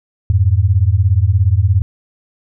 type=beating tone pair; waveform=sine; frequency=86.9 / 103.9 Hz; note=F2 / G#2; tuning=-8 / +1 cents; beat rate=17 Hz; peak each=-12 dBFS; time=0.3-1.82 s; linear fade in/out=0 ms; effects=none